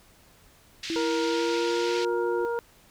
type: band-pass noise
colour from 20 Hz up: white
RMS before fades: -36 dBFS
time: 0.83-2.05 s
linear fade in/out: 2 ms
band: 1900 to 5000 Hz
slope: 24 dB/octave
type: tone with pitch glide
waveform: sine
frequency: 329.5 to 357.3 Hz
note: E4 to F4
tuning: -1 to +40 cents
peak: -27 dBFS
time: 0.9-2.45 s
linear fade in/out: 0 ms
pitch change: +141 cents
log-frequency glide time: 1.21-1.99 s
type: harmonic tone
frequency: 470 Hz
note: A#4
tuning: 14 cents sharp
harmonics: 1 / 2 / 3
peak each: -27 / -33 / -37 dBFS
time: 0.96-2.59 s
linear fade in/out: 0 ms
effects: pink hiss -57 dBFS RMS until 2.9 s